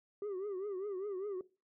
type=tone with vibrato; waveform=sine; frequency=392 Hz; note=G4; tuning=in tune; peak=-34 dBFS; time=0.22-1.41 s; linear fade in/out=2 ms; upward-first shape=triangle; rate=5 Hz; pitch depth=150 cents each way; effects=noise-tail reverb RT60 0.3 s tail -20 dB re dry + tanh soft clip ceiling -36 dBFS